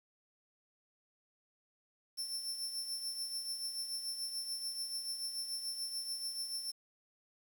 sawtooth tone with tremolo, 5370 Hz, E8, 31 cents sharp, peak -33 dBFS, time 2.17-6.72 s, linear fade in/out 20 ms, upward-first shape triangle, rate 6.9 Hz, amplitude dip 60%, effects 10-bit

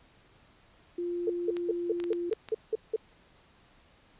sine tone with pitch glide, 348.8 to 346.8 Hz, F4 to F4, -2 to -12 cents, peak -30 dBFS, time 0.98-2.3 s, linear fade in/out 5 ms, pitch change -10 cents, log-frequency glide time 1.32-1.92 s
sine tone bursts, 441.3 Hz, A4, 5 cents sharp, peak -24 dBFS, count 9, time 1.27-2.962 s, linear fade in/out 5 ms, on 28 ms, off 180 ms
clicks, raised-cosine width 0.2 ms, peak -24 dBFS, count 6, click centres 1.568 / 2.001 / 2.04 / 2.131 / 2.329 / 2.487 s
effects pink hiss -61 dBFS RMS until 4.19 s + resampled to 8000 Hz

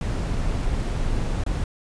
brown noise with dropouts, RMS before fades -24 dBFS, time 0.01-1.64 s, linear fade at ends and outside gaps 2 ms, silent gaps 1.438-1.463 s, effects resampled to 22050 Hz

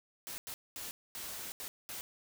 white noise bursts at uneven times, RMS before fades -43 dBFS, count 6, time 0.27-0.38 / 0.47-0.54 / 0.76-0.91 / 1.15-1.52 / 1.6-1.68 / 1.89-2.01 s, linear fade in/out 0 ms, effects none

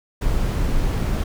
brown noise, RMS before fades -20 dBFS, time 0.21-1.24 s, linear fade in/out 10 ms, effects none

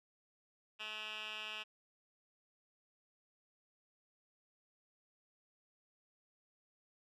10% pulse tone with band-pass filter, 214.9 Hz, A3, 41 cents flat, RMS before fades -45 dBFS, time 0.79-1.64 s, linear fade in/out 20 ms, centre 2600 Hz, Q 5.3, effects none

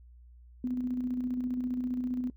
sine tone with tremolo, 250.2 Hz, B3, 23 cents sharp, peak -28 dBFS, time 0.64-2.3 s, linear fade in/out 2 ms, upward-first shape square, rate 15 Hz, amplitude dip 35%, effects noise-tail reverb RT60 0.1 s tail -19 dB re dry + added 60 Hz sine -51 dBFS peak until 2.36 s

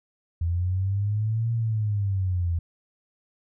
sine linear two-way sweep, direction up then down, 82.8 to 116.54 to 82.8 Hz, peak -22 dBFS, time 0.41-2.59 s, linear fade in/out 5 ms, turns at 1.52 s, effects none

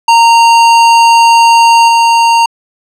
square tone with level steps, 925 Hz, A#5, 14 cents flat, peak -3 / -5 dBFS, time 0.08-2.46 s, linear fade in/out 5 ms, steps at 1.88 s, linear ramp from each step 5 ms, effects low-pass 7000 Hz 12 dB/octave

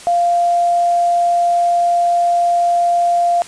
sine tone, 695 Hz, F5, 9 cents flat, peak -11 dBFS, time 0.07-3.42 s, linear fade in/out 0 ms, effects white hiss -36 dBFS RMS until 3.47 s + resampled to 22050 Hz

